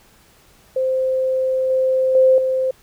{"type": "tone with level steps", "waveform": "sine", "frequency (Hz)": 521, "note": "C5", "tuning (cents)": -7, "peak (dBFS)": [-16, -14, -9, -16], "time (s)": [0.76, 2.71], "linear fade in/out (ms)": 5, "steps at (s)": [1.7, 2.15, 2.38], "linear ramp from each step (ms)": 2, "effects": ["pink hiss -52 dBFS RMS until 2.82 s"]}